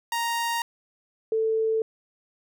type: tone pair in turn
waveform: sawtooth / sine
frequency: 933 / 443.3 Hz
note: A#5 / A4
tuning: +1 / +13 cents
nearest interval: octave + minor second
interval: 1288 cents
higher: first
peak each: -21 dBFS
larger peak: neither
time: 0.12-0.62 / 1.32-1.82 s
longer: neither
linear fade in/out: 2 ms
effects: none